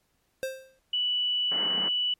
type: tone with exponential decay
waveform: square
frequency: 527 Hz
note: C5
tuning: 12 cents sharp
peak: -27 dBFS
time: 0.43-0.79 s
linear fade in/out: 0 ms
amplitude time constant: 78 ms
type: tone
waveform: sine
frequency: 2960 Hz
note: F#7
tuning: in tune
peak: -24 dBFS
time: 0.93-2.14 s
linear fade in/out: 5 ms
type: band-pass noise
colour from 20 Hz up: pink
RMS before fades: -38 dBFS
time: 1.51-1.89 s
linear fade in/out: 10 ms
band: 160 to 2200 Hz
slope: 96 dB/octave
effects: pink hiss -72 dBFS RMS until 2.19 s + MP3 64 kbps